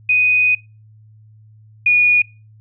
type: tone pair in turn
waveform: sine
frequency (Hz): 2491 / 2452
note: D#7 / D#7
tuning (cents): +1 / -26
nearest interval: unison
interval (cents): 27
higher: first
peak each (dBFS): -11 / -9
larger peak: second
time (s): 0.09-0.55 / 1.86-2.22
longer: first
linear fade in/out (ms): 5
effects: noise-tail reverb RT60 0.3 s tail -24 dB re dry + added 108 Hz sine -43 dBFS peak until 2.6 s